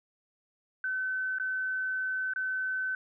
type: tone with dropouts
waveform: sine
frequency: 1522 Hz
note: F#6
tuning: 48 cents sharp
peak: -29 dBFS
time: 0.84-2.95 s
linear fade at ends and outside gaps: 2 ms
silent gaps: 1.385-1.398 / 2.336-2.36 s
effects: none